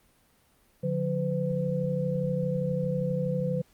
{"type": "tone cluster", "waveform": "sine", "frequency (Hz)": [146.2, 178.6, 506], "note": ["D3", "F3", "B4"], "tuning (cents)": [-7, 39, 42], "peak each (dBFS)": -30, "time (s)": [0.83, 3.62], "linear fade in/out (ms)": 10, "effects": ["pink hiss -64 dBFS RMS until 3.73 s", "Opus 32 kbps"]}